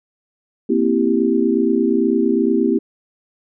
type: chord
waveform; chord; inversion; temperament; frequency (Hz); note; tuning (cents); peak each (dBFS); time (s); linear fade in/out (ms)
sine; C dominant seventh; third; equal; 233.1 / 261.6 / 329.6 / 392; Bb3 / C4 / E4 / G4; 0 / 0 / 0 / 0; -19; 0.69-2.79; 10
effects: none